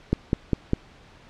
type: click train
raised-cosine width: 3 ms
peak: -7 dBFS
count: 4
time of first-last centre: 0.13-0.734 s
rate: 4.97 Hz
effects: pink hiss -51 dBFS RMS until 1.29 s + low-pass 4000 Hz 12 dB/octave